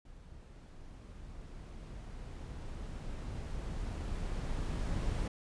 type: noise with level ramp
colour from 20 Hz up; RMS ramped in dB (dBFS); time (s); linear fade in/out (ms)
brown; -53 to -33; 0.05-5.28; 5
effects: resampled to 22050 Hz